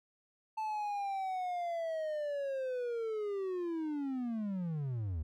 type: linear sweep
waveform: triangle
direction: down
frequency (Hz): 880 to 72.3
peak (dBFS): -32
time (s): 0.57-5.23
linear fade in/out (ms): 10
effects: none